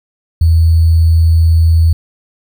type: tone with sample-and-hold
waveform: sine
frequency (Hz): 82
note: E2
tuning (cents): -9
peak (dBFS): -5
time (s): 0.41-1.93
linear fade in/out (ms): 5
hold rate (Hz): 4410
effects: none